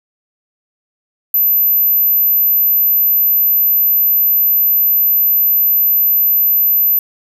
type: tone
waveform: sine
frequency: 12070 Hz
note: F#9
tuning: 33 cents sharp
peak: -9 dBFS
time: 1.34-6.99 s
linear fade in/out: 2 ms
effects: none